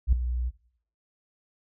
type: tone with ADSR envelope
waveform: sine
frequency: 61 Hz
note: B1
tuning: 21 cents flat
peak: -14 dBFS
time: 0.07-0.51 s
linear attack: 55 ms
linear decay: 4 ms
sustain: -12 dB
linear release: 32 ms
effects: noise-tail reverb RT60 0.6 s tail -17 dB re dry